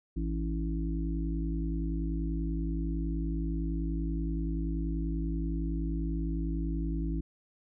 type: harmonic tone with a mistuned harmonic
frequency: 55.1 Hz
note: A1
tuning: 3 cents sharp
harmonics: 1 / 3 / 5 / 6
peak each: -31 / -36 / -38 / -39 dBFS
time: 0.16-7.21 s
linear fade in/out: 10 ms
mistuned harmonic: 6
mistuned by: -24 cents
effects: none